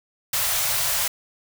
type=band-stop noise; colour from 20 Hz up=white; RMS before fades=-23 dBFS; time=0.33-1.08 s; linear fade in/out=5 ms; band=150 to 520 Hz; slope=48 dB/octave; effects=none